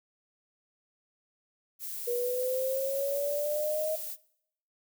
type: noise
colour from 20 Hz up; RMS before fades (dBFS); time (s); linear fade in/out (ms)
violet; -38; 1.79-4.17; 50
type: linear sweep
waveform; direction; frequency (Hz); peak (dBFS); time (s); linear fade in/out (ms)
sine; up; 477.3 to 630; -28; 2.07-3.96; 10
effects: noise-tail reverb RT60 0.7 s tail -21 dB re dry